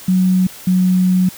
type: tone pair in turn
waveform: sine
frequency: 185 / 183.83 Hz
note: F#3 / F#3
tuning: 0 / -11 cents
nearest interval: unison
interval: 11 cents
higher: first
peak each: -10 dBFS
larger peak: neither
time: 0.08-0.47 / 0.67-1.29 s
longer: second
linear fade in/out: 5 ms
effects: white hiss -36 dBFS RMS until 1.37 s